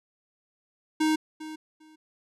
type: tone with echo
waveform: square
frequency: 311.6 Hz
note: D#4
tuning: 3 cents sharp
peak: -22 dBFS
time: 1-1.16 s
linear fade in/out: 10 ms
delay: 400 ms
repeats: 2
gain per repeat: -15 dB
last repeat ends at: 1.96 s
effects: low-pass 10000 Hz 12 dB/octave